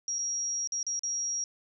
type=tone with dropouts; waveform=sine; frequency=5660 Hz; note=F8; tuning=22 cents sharp; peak=-29 dBFS; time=0.08-1.44 s; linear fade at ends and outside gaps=1 ms; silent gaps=0.185-0.189 / 0.674-0.721 / 0.829-0.866 / 0.993-1.034 s; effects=none